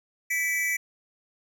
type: tone pair together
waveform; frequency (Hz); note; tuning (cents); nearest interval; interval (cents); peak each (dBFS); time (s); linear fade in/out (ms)
square; 1975.5 / 2301; B6 / D7; 0 / -36; minor third; 264; -28 / -28; 0.3-0.77; 10
effects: none